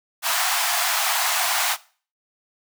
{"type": "high-pass noise", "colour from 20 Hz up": "pink", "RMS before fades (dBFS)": -22, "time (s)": [0.22, 1.77], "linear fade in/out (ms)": 50, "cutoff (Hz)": 670, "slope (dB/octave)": 96, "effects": ["noise-tail reverb RT60 0.4 s tail -19 dB re dry"]}